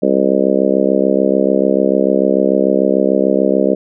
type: harmonic tone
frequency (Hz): 66.8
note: C2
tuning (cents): +36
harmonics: 3 / 4 / 5 / 6 / 7 / 8 / 9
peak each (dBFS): -18 / -18 / -18 / -18 / -18 / -18 / -18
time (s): 0.02-3.75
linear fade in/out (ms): 10
effects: none